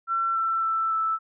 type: tone with pitch steps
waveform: sine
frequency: 1350 / 1339.1 / 1328.3 / 1317.6 Hz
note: E6 / E6 / E6 / E6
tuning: +41 / +27 / +13 / -1 cents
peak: -22 dBFS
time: 0.07-1.19 s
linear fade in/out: 50 ms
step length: 280 ms
effects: none